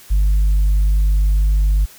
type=tone; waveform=sine; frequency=50.1 Hz; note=G1; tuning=38 cents sharp; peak=-9 dBFS; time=0.1-1.86 s; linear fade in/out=20 ms; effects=tanh soft clip ceiling -10 dBFS + white hiss -43 dBFS RMS until 1.98 s